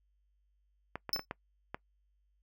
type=clicks; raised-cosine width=0.5 ms; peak=-22 dBFS; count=6; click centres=0.956 / 1.093 / 1.162 / 1.194 / 1.311 / 1.745 s
type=tone with exponential decay; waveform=square; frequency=5274 Hz; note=E8; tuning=in tune; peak=-26 dBFS; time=1.13-1.25 s; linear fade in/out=1 ms; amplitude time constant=25 ms
effects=noise-tail reverb RT60 0.1 s tail -22 dB re dry + added 50 Hz sine -70 dBFS peak until 2.42 s